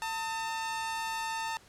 sawtooth tone pair together, 899 / 1269.7 Hz, A5 / D#6, +37 / +35 cents, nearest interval tritone, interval 598 cents, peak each -29 / -40 dBFS, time 0.02-1.57 s, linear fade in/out 0 ms, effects pink hiss -58 dBFS RMS until 1.68 s + low-pass 10000 Hz 12 dB/octave

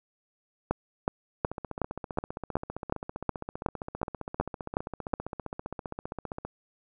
two click trains, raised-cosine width 1 ms, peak -21 / -11 dBFS, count 77 / 13, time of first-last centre 1.45-6.45 / 0.71-5.138 s, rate 15.2 / 2.71 Hz, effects none

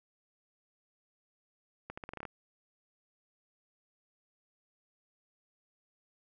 accelerating click train, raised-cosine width 0.5 ms, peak -26 dBFS, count 9, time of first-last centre 1.9-2.253 s, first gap 75 ms, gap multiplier 0.84, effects none

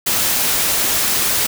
white noise, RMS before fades -17 dBFS, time 0.06-1.47 s, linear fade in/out 10 ms, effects none

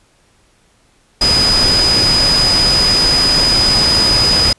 sine tone in noise, 4978 Hz, D#8, in tune, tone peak -10 dBFS, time 1.21-4.53 s, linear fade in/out 5 ms, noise pink, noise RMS -17 dBFS, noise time 1.21-4.53 s, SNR +4 dB, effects pink hiss -54 dBFS RMS until 4.58 s + resampled to 24000 Hz

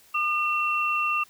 sine tone pair together, 1209 / 2714 Hz, D6 / E7, +50 / +50 cents, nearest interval octave + major second, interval 1400 cents, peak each -25 dBFS, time 0.14-1.24 s, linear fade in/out 10 ms, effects white hiss -56 dBFS RMS until 1.29 s

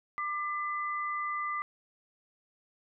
sine tone pair together, 1190 / 2010 Hz, D6 / B6, +22 / +30 cents, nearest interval major sixth, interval 908 cents, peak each -32 / -37 dBFS, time 0.18-1.62 s, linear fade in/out 0 ms, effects none

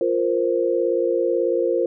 sine chord, F suspended fourth, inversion none, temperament just, 349.2 / 465.6 / 523.8 Hz, F4 / Bb4 / C5, 0 / -2 / +2 cents, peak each -22 dBFS, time 0.01-1.86 s, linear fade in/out 2 ms, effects none

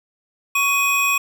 square tone pair together, 1116 / 2505 Hz, C#6 / D#7, +11 / +11 cents, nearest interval octave + major second, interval 1400 cents, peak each -22 / -18 dBFS, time 0.55-1.18 s, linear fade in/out 5 ms, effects none

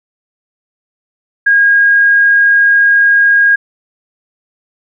sine tone, 1631 Hz, G#6, 32 cents flat, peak -5 dBFS, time 1.46-3.56 s, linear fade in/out 10 ms, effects none

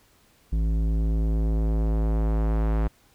square tone with low-pass filter sweep, 54.3 Hz, A1, 22 cents flat, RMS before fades -23 dBFS, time 0.52-2.88 s, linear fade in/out 10 ms, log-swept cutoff 200 to 1500 Hz, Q 0.72, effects pink hiss -60 dBFS RMS until 3.14 s

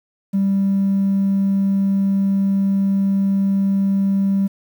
triangle tone, 196 Hz, G3, in tune, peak -11 dBFS, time 0.33-4.48 s, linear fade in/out 20 ms, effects tanh soft clip ceiling -11 dBFS + 8-bit

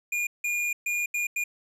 square tone bursts at uneven times, 2426 Hz, D#7, 44 cents flat, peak -26 dBFS, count 5, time 0.12-0.27 / 0.44-0.73 / 0.86-1.06 / 1.14-1.27 / 1.36-1.44 s, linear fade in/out 5 ms, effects low-pass 12000 Hz 12 dB/octave

